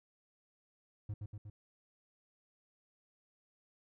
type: tone with echo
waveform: triangle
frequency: 104.2 Hz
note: G#2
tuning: 6 cents sharp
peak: -35 dBFS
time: 1.09-1.14 s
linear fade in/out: 5 ms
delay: 120 ms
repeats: 3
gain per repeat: -3 dB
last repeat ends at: 1.5 s
effects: none